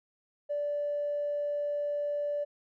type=tone with tanh clipping; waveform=triangle; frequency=583 Hz; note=D5; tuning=13 cents flat; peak=-29 dBFS; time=0.49-2.45 s; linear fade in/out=20 ms; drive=4 dB; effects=none